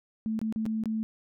sine tone with dropouts, 220 Hz, A3, in tune, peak -27 dBFS, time 0.26-1.03 s, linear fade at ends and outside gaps 0 ms, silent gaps 0.391-0.415 / 0.525-0.56 / 0.655-0.663 / 0.837-0.857 s, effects none

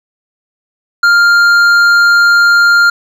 sine tone with hard clipping, 1400 Hz, F6, 4 cents sharp, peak -6 dBFS, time 1.03-2.9 s, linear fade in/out 5 ms, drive 7 dB, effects none

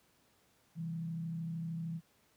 sine tone with frequency modulation, 164.81 Hz, E3, in tune, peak -36 dBFS, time 0.75-2.01 s, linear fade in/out 50 ms, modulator 33.1 Hz, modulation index 0.41, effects pink hiss -70 dBFS RMS until 2.36 s + high-pass 80 Hz 12 dB/octave

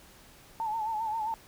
sine tone with vibrato, 880 Hz, A5, in tune, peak -29 dBFS, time 0.6-1.34 s, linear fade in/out 0 ms, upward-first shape sine, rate 7.5 Hz, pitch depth 70 cents each way, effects pink hiss -55 dBFS RMS until 1.47 s

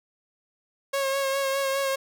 sawtooth tone with vibrato, 545 Hz, C#5, 29 cents flat, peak -20 dBFS, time 0.93-1.96 s, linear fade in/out 10 ms, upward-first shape sine, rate 4.9 Hz, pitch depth 27 cents each way, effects none

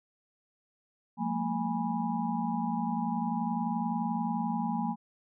sine tone cluster, 178.4 / 209.6 / 230 / 826 / 982 Hz, F3 / G#3 / A#3 / G#5 / B5, +37 / +16 / -23 / -10 / -10 cents, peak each -35 / -39 / -32 / -34 / -39 dBFS, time 1.17-4.96 s, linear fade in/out 50 ms, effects none

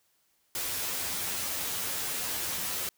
white noise with comb filter, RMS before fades -33 dBFS, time 0.55-2.89 s, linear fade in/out 2 ms, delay 11 ms, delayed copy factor +0.7, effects white hiss -71 dBFS RMS until 2.97 s

